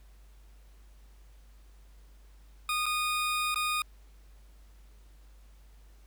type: tone with dropouts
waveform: 20% pulse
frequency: 1232 Hz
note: D#6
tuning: 17 cents flat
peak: -23 dBFS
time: 2.69-3.82 s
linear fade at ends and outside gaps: 2 ms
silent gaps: 2.858-2.863 / 3.545-3.558 s
effects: added 50 Hz sine -52 dBFS peak until 6.06 s + pink hiss -66 dBFS RMS until 6.06 s